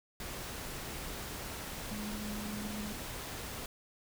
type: tone in noise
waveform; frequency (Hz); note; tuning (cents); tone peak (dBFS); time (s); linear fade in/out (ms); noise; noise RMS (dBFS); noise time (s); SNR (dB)
sine; 209.8; G#3; +18; -39; 1.91-2.93; 2; pink; -42; 0.2-3.66; 0
effects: none